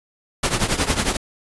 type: noise with tremolo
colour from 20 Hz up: pink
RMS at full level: -17 dBFS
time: 0.43-1.17 s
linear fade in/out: 5 ms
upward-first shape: triangle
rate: 11 Hz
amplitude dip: 85%
effects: resampled to 24000 Hz